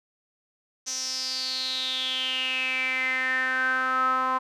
sawtooth tone with band-pass filter sweep, 258.8 Hz, C4, 19 cents flat, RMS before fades -27 dBFS, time 0.86-4.39 s, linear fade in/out 20 ms, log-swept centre 6000 to 1100 Hz, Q 8.6, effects none

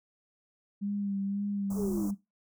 sine tone with vibrato, 200 Hz, G3, 35 cents sharp, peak -30 dBFS, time 0.81-2.15 s, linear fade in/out 20 ms, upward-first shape sine, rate 1.9 Hz, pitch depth 30 cents each way
pink band-stop noise, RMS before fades -44 dBFS, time 1.7-2.11 s, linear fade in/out 5 ms, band 1200 to 5900 Hz, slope 48 dB/octave
sine linear sweep, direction down, 440 to 280 Hz, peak -32 dBFS, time 1.75-2.11 s, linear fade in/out 50 ms
effects noise-tail reverb RT60 0.2 s tail -17 dB re dry

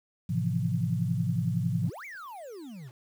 sine chord, F major seventh, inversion first, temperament just, 109.13 / 130.96 / 163.7 / 174.61 Hz, A2 / C3 / E3 / F3, -14 / +2 / -12 / 0 cents, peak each -31 dBFS, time 0.29-1.9 s, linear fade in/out 10 ms
triangle exponential two-way sweep, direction up then down, 77.1 to 2349 to 110.5 Hz, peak -38 dBFS, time 1.79-2.92 s, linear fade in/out 50 ms, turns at 2.05 s
effects 9-bit

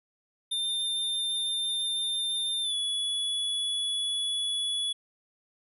square tone with pitch glide, 3603 to 3401 Hz, A7 to G#7, +40 to +40 cents, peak -28 dBFS, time 0.51-4.93 s, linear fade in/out 10 ms, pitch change -100 cents, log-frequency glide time 2.61-2.75 s, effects resampled to 32000 Hz

